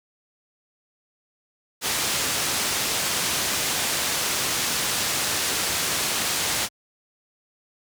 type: low-pass noise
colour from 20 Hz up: white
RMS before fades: -25 dBFS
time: 1.81-6.69 s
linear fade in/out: 50 ms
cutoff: 8500 Hz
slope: 12 dB/octave
effects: high-pass 60 Hz 12 dB/octave